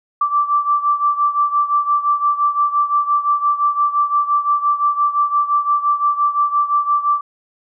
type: beating tone pair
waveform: sine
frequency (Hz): 1167 / 1172.8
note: D6 / D6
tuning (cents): -11 / -3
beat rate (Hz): 5.8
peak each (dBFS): -15 / -19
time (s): 0.21-7.21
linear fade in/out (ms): 5
effects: none